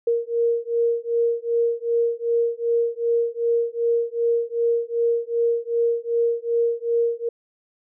sine beating tone pair, 466.2 / 468.8 Hz, A#4 / A#4, 0 / +10 cents, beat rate 2.6 Hz, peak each -22 dBFS, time 0.07-7.29 s, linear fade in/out 5 ms, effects none

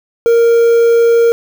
triangle tone with quantisation, 465.7 Hz, A#4, 2 cents flat, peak -4 dBFS, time 0.26-1.32 s, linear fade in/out 0 ms, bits 5, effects none

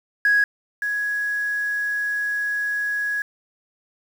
sine tone pair in turn, 1661.2 / 1669.1 Hz, G#6 / G#6, 0 / +8 cents, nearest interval unison, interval 8 cents, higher second, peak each -13 / -21 dBFS, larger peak first, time 0.25-0.44 / 0.82-3.22 s, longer second, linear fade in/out 2 ms, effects tanh soft clip ceiling -11 dBFS + 7-bit

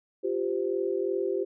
sine chord, F suspended second, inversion none, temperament equal with one note detuned, 349.2 / 392 / 514.9 Hz, F4 / G4 / C5, 0 / 0 / -28 cents, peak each -31 / -28 / -33 dBFS, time 0.23-1.45 s, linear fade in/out 20 ms, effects none

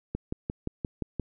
click train, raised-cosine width 3 ms, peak -17 dBFS, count 7, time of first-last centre 0.15-1.197 s, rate 5.73 Hz, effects none

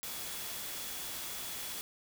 sine tone in noise, 3387 Hz, G#7, 33 cents sharp, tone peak -51 dBFS, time 0.03-1.81 s, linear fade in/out 0 ms, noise white, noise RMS -41 dBFS, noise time 0.03-1.81 s, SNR -13 dB, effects none

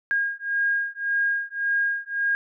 sine beating tone pair, 1625 / 1626.8 Hz, G#6 / G#6, -38 / -36 cents, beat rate 1.8 Hz, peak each -25 dBFS, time 0.11-2.35 s, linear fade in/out 0 ms, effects none

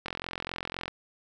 click train, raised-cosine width 0.3 ms, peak -17 dBFS, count 37, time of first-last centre 0.06-0.88 s, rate 43.9 Hz, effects none

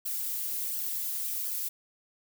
violet noise with flanger, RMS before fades -33 dBFS, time 0.05-1.69 s, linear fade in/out 10 ms, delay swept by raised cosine 0.64 to 6.34 ms, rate 1.4 Hz, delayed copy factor +0.95, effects none

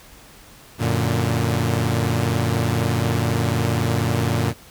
sawtooth chord, Gb augmented, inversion none, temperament equal, 92.5 / 116.54 / 146.83 Hz, Gb2 / Bb2 / D3, 0 / 0 / 0 cents, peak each -20 / -17 / -21 dBFS, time 0.78-4.54 s, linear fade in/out 50 ms, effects pink hiss -46 dBFS RMS until 4.7 s

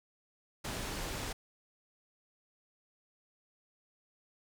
pink low-pass noise, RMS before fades -39 dBFS, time 0.64-1.33 s, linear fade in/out 10 ms, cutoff 10000 Hz, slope 12 dB/octave, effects none

